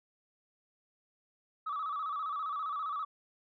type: tone with vibrato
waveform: sine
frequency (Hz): 1214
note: D#6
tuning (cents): -43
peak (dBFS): -32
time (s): 1.66-3.05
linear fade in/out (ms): 10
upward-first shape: square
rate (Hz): 15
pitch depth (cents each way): 87
effects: tanh soft clip ceiling -30 dBFS